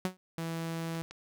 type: tone with exponential decay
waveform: sawtooth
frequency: 185 Hz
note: F#3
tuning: in tune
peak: -22 dBFS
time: 0.05-0.17 s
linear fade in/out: 0 ms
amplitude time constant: 26 ms
type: tone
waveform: sawtooth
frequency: 164.81 Hz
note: E3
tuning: in tune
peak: -30 dBFS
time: 0.38-1.02 s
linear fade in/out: 0 ms
type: clicks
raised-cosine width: 0.2 ms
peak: -28 dBFS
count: 2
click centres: 0.951 / 1.11 s
effects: none